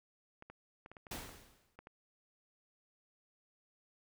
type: clicks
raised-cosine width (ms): 0.5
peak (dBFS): -36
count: 9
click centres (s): 0.424 / 0.5 / 0.861 / 0.916 / 0.968 / 1.068 / 1.292 / 1.79 / 1.871
type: noise with exponential decay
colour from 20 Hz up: pink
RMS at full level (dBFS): -41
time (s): 1.11-1.76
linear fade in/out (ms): 5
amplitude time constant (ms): 140
effects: none